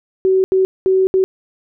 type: tone bursts at uneven times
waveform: sine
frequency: 378.3 Hz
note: F#4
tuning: 38 cents sharp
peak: -10 dBFS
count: 4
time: 0.25-0.44 / 0.52-0.65 / 0.86-1.07 / 1.14-1.24 s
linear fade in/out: 0 ms
effects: none